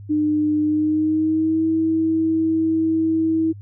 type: tone with pitch glide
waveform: sine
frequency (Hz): 302.3 to 322.1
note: D#4 to E4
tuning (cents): -50 to -40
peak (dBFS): -16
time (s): 0.09-3.53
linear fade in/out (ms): 20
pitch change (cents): +110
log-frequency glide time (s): 0.61-1.65
effects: added 101 Hz sine -35 dBFS peak until 3.61 s